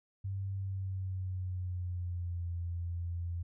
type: tone with pitch glide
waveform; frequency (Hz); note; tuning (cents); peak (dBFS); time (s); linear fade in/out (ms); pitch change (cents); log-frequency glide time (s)
sine; 97.2 to 86.1; G2 to F2; -14 to -24; -34; 0.24-3.43; 10; -210; 0.55-2.5
effects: none